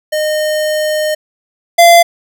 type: tone pair in turn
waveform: square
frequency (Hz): 613 / 686.1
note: D#5 / F5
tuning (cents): -26 / -31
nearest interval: major second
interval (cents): 195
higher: second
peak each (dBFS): -13 / -3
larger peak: second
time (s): 0.12-1.15 / 1.78-2.03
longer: first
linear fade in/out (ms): 10
effects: none